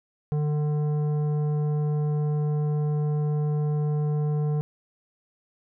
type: tone with tanh clipping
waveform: sine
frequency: 149.4 Hz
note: D3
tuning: 30 cents sharp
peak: -24 dBFS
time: 0.32-4.61 s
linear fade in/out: 0 ms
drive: 11 dB
effects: none